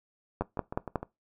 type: two click trains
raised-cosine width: 1 ms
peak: -14 / -22 dBFS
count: 4 / 5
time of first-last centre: 0.41-0.957 / 0.42-1.03 s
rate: 5.48 / 6.56 Hz
effects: noise-tail reverb RT60 0.2 s tail -20 dB re dry